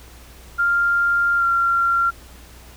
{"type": "tone with pitch glide", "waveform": "sine", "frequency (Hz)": [1396, 1376.8], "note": ["F6", "F6"], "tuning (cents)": [-1, -25], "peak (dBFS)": -15, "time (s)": [0.58, 2.11], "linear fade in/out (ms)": 20, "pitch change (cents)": -24, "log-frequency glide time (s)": [1.37, 1.44], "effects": ["added 60 Hz sine -43 dBFS peak until 2.76 s", "pink hiss -46 dBFS RMS until 2.76 s"]}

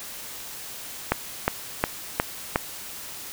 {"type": "click train", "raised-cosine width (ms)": 0.5, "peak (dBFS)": -4, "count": 5, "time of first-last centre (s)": [1.12, 2.559], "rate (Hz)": 2.78, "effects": ["white hiss -38 dBFS RMS until 3.32 s"]}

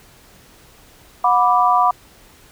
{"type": "chord", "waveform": "sine", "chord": "B minor", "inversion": "second", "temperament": "equal with one note detuned", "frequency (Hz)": [727.3, 987.8, 1174.7], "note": ["F#5", "B5", "D6"], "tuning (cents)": [-30, 0, 0], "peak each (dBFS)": -16, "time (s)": [1.24, 1.91], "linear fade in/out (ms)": 5, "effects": ["pink hiss -48 dBFS RMS until 2.51 s"]}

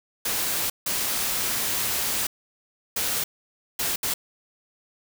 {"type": "noise bursts at uneven times", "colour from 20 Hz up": "white", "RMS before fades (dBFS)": -26, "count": 5, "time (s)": [[0.25, 0.7], [0.86, 2.27], [2.96, 3.24], [3.79, 3.96], [4.03, 4.14]], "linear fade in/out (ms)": 5, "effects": []}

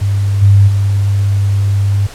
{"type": "tone with level steps", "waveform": "sine", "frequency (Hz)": 99.7, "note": "G2", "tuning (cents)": 30, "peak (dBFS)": [-10, -3, -9], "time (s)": [0.01, 2.07], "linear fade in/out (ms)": 10, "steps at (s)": [0.41, 0.67], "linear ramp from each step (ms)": 20, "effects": ["pink hiss -33 dBFS RMS until 2.14 s", "low-pass 11000 Hz 12 dB/octave"]}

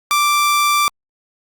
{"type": "tone", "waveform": "sawtooth", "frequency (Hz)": 1174.7, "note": "D6", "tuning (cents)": 0, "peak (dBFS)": -9, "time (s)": [0.11, 0.88], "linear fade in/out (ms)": 0, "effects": ["Opus 48 kbps"]}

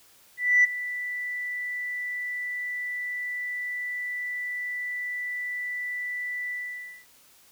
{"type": "tone with ADSR envelope", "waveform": "sine", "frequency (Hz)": 1975.5, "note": "B6", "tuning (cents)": 0, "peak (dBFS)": -13, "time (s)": [0.37, 7.06], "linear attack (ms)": 270, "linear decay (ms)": 16, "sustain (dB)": -16, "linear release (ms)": 550, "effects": ["tanh soft clip ceiling -11 dBFS", "white hiss -57 dBFS RMS until 7.51 s"]}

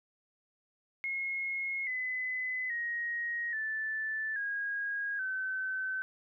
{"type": "tone with pitch steps", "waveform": "sine", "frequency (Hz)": [2162, 2017, 1882.1, 1756.1, 1638.5, 1528.8], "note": ["C#7", "B6", "A#6", "A6", "G#6", "G6"], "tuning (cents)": [-44, 36, 16, -4, -24, -44], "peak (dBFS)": -32, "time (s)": [1.04, 6.02], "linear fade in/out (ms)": 0, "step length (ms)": 830, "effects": []}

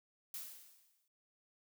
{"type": "noise with exponential decay", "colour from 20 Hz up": "blue", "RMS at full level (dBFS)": -43, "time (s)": [0.34, 1.08], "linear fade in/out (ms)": 2, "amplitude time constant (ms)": 160, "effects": []}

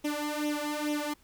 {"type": "tone with flanger", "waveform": "sawtooth", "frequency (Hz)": 297.4, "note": "D4", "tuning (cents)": 22, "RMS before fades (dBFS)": -32, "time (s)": [0.04, 1.14], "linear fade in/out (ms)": 10, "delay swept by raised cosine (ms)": [0.32, 2.42], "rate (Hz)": 2.3, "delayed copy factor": 0.8, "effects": ["pink hiss -63 dBFS RMS until 1.23 s"]}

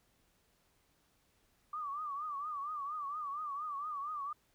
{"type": "tone with vibrato", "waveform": "sine", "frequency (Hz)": 1174.7, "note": "D6", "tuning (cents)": 0, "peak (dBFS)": -37, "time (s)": [1.73, 4.33], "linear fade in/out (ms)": 5, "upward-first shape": "triangle", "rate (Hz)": 4.3, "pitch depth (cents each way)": 130, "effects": ["pink hiss -73 dBFS RMS until 4.54 s"]}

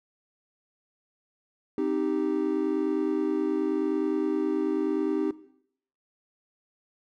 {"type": "chord", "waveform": "triangle", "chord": "C minor", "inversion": "none", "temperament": "equal", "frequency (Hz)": [261.6, 311.1, 392], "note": ["C4", "Eb4", "G4"], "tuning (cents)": [0, 0, 0], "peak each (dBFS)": [-29, -26, -27], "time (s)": [1.78, 5.31], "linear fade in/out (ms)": 2, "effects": ["noise-tail reverb RT60 0.7 s tail -17 dB re dry"]}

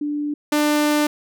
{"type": "tone pair in turn", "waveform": ["sine", "sawtooth"], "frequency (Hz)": [294.1, 297.9], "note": ["D4", "D4"], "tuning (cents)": [3, 25], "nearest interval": "unison", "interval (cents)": 22, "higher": "second", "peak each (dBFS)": [-21, -12], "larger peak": "second", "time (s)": [[0.01, 0.34], [0.52, 1.07]], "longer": "second", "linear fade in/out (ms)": 5, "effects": []}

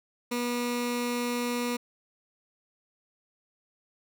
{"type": "tone with notch filter", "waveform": "15% pulse", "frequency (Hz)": 242.3, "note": "B3", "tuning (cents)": -33, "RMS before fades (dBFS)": -30, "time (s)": [0.31, 1.77], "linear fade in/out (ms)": 10, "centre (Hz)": 700, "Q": 1.8, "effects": []}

